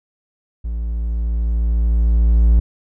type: tone with level ramp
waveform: triangle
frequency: 56.8 Hz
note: A#1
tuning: 44 cents flat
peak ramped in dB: -19 to -6 dBFS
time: 0.64-2.6 s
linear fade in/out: 10 ms
effects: none